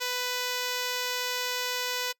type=tone; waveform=5% pulse; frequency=496.8 Hz; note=B4; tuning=10 cents sharp; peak=-17 dBFS; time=0-2.13 s; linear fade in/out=20 ms; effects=noise-tail reverb RT60 0.1 s tail -24 dB re dry